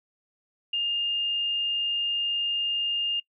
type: tone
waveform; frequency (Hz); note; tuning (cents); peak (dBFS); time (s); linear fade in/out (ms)
sine; 2819; F7; +16; -24; 0.73-3.2; 5
effects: noise-tail reverb RT60 0.1 s tail -24 dB re dry